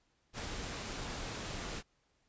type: noise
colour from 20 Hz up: pink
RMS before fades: -41 dBFS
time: 0.33-1.83 s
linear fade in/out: 50 ms
effects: pink hiss -75 dBFS RMS until 2.28 s + resampled to 16000 Hz